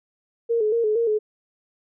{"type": "tone with vibrato", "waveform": "sine", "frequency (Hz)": 445.4, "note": "A4", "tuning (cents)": 21, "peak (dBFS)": -18, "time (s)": [0.49, 1.19], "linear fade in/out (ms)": 20, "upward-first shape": "square", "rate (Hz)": 4.3, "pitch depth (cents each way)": 73, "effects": []}